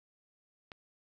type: click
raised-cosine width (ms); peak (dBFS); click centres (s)
0.3; -29; 0.718
effects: none